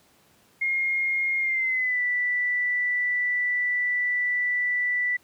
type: tone with pitch glide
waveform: sine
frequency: 2138 to 1971.9 Hz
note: C7 to B6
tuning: +37 to -3 cents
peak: -22 dBFS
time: 0.61-5.17 s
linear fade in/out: 10 ms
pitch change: -140 cents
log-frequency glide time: 1.39-2.02 s
effects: pink hiss -60 dBFS RMS until 5.23 s + high-pass 100 Hz 12 dB/octave